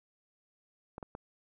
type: clicks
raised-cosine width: 1 ms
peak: -27 dBFS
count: 3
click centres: 0.981 / 1.028 / 1.151 s
effects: none